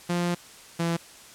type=tone pair in turn; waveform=sawtooth; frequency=174.61 / 168.29 Hz; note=F3 / E3; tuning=0 / +36 cents; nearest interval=minor second; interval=64 cents; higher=first; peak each=-20 dBFS; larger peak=neither; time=0.09-0.35 / 0.79-0.97 s; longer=first; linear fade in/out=10 ms; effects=white hiss -48 dBFS RMS until 1.34 s + low-pass 10000 Hz 12 dB/octave